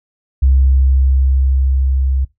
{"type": "tone with level ramp", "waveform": "sine", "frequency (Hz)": 66.5, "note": "C2", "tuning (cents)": 29, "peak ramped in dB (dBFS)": [-6, -12], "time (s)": [0.42, 2.25], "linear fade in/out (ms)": 10, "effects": ["noise-tail reverb RT60 0.2 s tail -21 dB re dry", "tanh soft clip ceiling -3 dBFS"]}